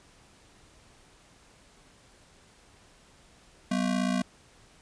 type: ring-modulated tone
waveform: square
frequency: 220 Hz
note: A3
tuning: in tune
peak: -23 dBFS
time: 3.71-4.22 s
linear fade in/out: 5 ms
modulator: 28.3 Hz
effects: pink hiss -58 dBFS RMS until 4.81 s + resampled to 22050 Hz